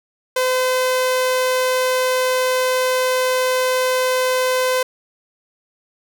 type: tone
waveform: sawtooth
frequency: 511 Hz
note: C5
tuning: 41 cents flat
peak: -12 dBFS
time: 0.36-4.83 s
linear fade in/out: 5 ms
effects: none

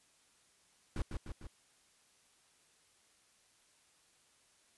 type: noise with echo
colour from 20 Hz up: brown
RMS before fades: -35 dBFS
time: 0.96-1.02 s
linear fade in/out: 2 ms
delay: 150 ms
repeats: 3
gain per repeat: -4 dB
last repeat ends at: 1.47 s
effects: white hiss -69 dBFS RMS until 4.77 s + resampled to 24000 Hz

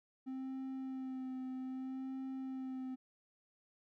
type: tone with vibrato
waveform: triangle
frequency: 261.4 Hz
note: C4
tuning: 1 cent flat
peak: -38 dBFS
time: 0.26-2.96 s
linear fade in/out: 20 ms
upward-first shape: sine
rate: 0.63 Hz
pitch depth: 20 cents each way
effects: none

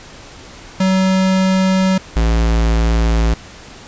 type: tone pair in turn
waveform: square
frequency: 188.8 / 56.13 Hz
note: F#3 / A1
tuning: +35 / +35 cents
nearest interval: octave + major sixth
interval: 2100 cents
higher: first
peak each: -12 / -12 dBFS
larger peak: neither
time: 0.8-1.98 / 2.16-3.34 s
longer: neither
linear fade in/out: 5 ms
effects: pink hiss -37 dBFS RMS until 3.87 s + resampled to 16000 Hz

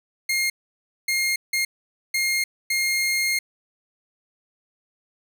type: tone bursts at uneven times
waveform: sawtooth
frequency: 2131 Hz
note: C7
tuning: 31 cents sharp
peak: -17 dBFS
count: 5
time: 0.29-0.5 / 1.08-1.36 / 1.53-1.65 / 2.14-2.44 / 2.7-3.39 s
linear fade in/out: 5 ms
effects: none

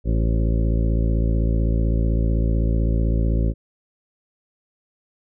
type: harmonic tone with a mistuned harmonic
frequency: 55.8 Hz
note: A1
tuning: 25 cents sharp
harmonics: 1 / 2 / 3 / 4 / 5 / 6 / 7 / 9 / 10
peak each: -18 / -24 / -28 / -30 / -32 / -34 / -35 / -37 / -38 dBFS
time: 0.04-3.54 s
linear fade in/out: 50 ms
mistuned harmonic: 7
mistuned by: +18 cents
effects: none

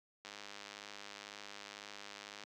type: click train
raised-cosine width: 0.2 ms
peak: -30 dBFS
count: 224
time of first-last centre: 0.25-2.436 s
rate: 102 Hz
effects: high-pass 200 Hz 12 dB/octave

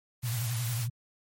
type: high-pass noise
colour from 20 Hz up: white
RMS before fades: -38 dBFS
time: 0.22-0.88 s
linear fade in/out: 50 ms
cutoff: 570 Hz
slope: 24 dB/octave
type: tone with vibrato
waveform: sine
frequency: 118.1 Hz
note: A#2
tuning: 23 cents sharp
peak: -29 dBFS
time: 0.23-0.9 s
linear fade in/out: 10 ms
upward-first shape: sine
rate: 11 Hz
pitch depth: 100 cents each way
effects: MP3 64 kbps

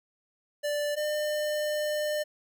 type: tone pair in turn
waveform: square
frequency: 587.3 / 601.7 Hz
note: D5 / D5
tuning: 0 / +42 cents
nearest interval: unison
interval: 42 cents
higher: second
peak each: -28 dBFS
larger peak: neither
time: 0.63-0.96 / 0.96-2.24 s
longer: second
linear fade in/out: 20 ms
effects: none

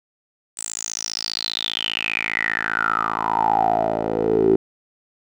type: tone with band-pass filter sweep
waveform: 10% pulse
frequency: 55 Hz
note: A1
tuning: in tune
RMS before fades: -22 dBFS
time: 0.57-4.56 s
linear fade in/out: 5 ms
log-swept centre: 8300 to 370 Hz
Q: 9.4
effects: none

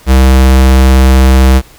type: tone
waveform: square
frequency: 65.41 Hz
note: C2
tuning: in tune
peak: -3 dBFS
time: 0.06-1.62 s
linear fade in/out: 50 ms
effects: pink hiss -39 dBFS RMS until 1.78 s

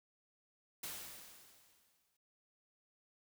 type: noise with exponential decay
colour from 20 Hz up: white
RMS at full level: -43 dBFS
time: 0.83-2.17 s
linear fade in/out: 5 ms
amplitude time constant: 290 ms
effects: none

